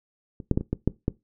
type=clicks; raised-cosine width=3 ms; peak=-24 / -7 / -9 / -19 / -12 / -7 / -10 dBFS; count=7; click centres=0.402 / 0.513 / 0.575 / 0.61 / 0.73 / 0.876 / 1.081 s; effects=noise-tail reverb RT60 0.2 s tail -19 dB re dry